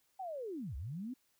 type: linear two-way sweep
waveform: sine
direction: down then up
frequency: 788 to 57.2 to 267.2 Hz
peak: -39 dBFS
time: 0.19-1.14 s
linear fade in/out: 10 ms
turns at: 0.76 s
effects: white hiss -75 dBFS RMS until 1.39 s